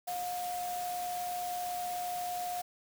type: tone in noise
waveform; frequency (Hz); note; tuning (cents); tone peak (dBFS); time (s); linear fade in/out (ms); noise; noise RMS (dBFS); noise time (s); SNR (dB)
sine; 715; F5; +41; -34; 0.07-2.62; 10; white; -44; 0.07-2.62; +7
effects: none